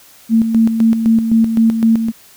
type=tone with tremolo; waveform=sine; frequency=225.7 Hz; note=A3; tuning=44 cents sharp; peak=-7 dBFS; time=0.29-2.12 s; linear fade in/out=50 ms; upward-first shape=square; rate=3.9 Hz; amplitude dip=55%; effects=white hiss -44 dBFS RMS until 2.36 s